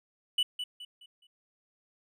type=tone with echo; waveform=triangle; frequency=2964 Hz; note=F#7; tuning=2 cents sharp; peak=-22 dBFS; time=0.38-0.43 s; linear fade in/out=5 ms; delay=210 ms; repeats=4; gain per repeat=-9 dB; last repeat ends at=1.27 s; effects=none